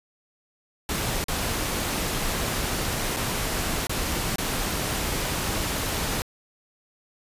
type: noise with dropouts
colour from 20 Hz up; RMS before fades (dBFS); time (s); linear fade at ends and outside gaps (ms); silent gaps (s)
pink; -27; 0.89-6.22; 1; 1.241-1.283 / 3.164-3.168 / 3.87-3.895 / 4.359-4.383
effects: resampled to 32000 Hz